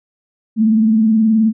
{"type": "tone with vibrato", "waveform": "sine", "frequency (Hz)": 220, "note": "A3", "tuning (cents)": 0, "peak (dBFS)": -9, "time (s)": [0.56, 1.53], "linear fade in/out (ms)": 50, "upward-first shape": "sine", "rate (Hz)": 19, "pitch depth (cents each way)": 55, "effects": []}